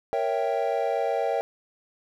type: chord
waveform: triangle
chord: A# diminished seventh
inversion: none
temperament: equal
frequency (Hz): 466.2 / 554.4 / 659.3 / 784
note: A#4 / C#5 / E5 / G5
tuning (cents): 0 / 0 / 0 / 0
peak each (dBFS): -27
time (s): 0.13-1.41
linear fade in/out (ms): 0
effects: none